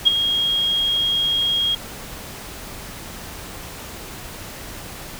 sine tone with ADSR envelope, 3264 Hz, G#7, 31 cents flat, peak -7 dBFS, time 0.05-1.75 s, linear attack 25 ms, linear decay 14 ms, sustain -10 dB, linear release 5 ms, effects pink hiss -35 dBFS RMS until 5.19 s

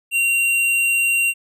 square tone, 2757 Hz, F7, 23 cents flat, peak -16 dBFS, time 0.11-1.34 s, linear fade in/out 50 ms, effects resampled to 32000 Hz

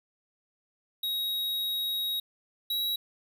square tone pair in turn, 3797 / 3872 Hz, A#7 / B7, +31 / -35 cents, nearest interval unison, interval 34 cents, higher second, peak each -29 / -28 dBFS, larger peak second, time 1.03-2.2 / 2.7-2.96 s, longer first, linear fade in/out 5 ms, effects none

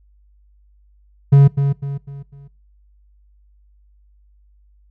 triangle tone with echo, 139.9 Hz, C#3, 16 cents sharp, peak -3 dBFS, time 1.32-1.48 s, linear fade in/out 10 ms, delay 250 ms, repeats 4, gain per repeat -8 dB, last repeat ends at 2.48 s, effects noise-tail reverb RT60 0.3 s tail -22 dB re dry + added 50 Hz sine -50 dBFS peak until 4.9 s

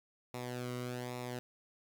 sawtooth tone with flanger, 123.8 Hz, B2, 5 cents sharp, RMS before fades -41 dBFS, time 0.34-1.39 s, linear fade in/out 0 ms, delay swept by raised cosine 0.64 to 1.19 ms, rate 1.2 Hz, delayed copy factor -0.7, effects none

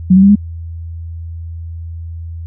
sine tone with pitch steps, 185 / 191.52 / 198.28 / 205.3 Hz, F#3 / G3 / G3 / G#3, 0 / -40 / +20 / -20 cents, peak -3 dBFS, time 0.1-0.356 s, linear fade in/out 10 ms, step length 64 ms, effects added 83 Hz sine -23 dBFS peak until 2.46 s

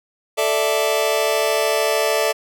sawtooth chord, A suspended fourth, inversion none, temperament just, 440 / 586.7 / 660 Hz, A4 / D5 / E5, 0 / -2 / +2 cents, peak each -17 dBFS, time 0.37-2.33 s, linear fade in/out 20 ms, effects none

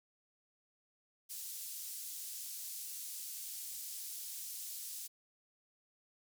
white band-pass noise, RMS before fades -45 dBFS, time 1.29-5.08 s, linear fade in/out 20 ms, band 5400 to 16000 Hz, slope 12 dB/octave, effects none

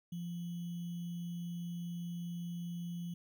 sine tone with sample-and-hold, 172.5 Hz, F3, 21 cents flat, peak -38 dBFS, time 0.12-3.14 s, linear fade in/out 5 ms, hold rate 3150 Hz, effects none

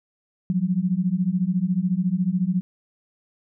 sine beating tone pair, 174.61 / 188.61 Hz, F3 / F#3, 0 / +33 cents, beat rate 14 Hz, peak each -23 / -22 dBFS, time 0.5-2.61 s, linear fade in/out 0 ms, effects none

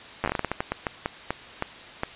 slowing click train, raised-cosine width 0.5 ms, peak -10 dBFS, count 17, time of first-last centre 0.24-2.034 s, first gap 9 ms, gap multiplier 1.29, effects white hiss -43 dBFS RMS until 2.15 s + resampled to 8000 Hz

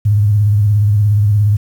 sine tone with vibrato, 103.83 Hz, G#2, in tune, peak -8 dBFS, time 0.05-1.57 s, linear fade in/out 10 ms, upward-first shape sine, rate 17 Hz, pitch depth 62 cents each way, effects 7-bit

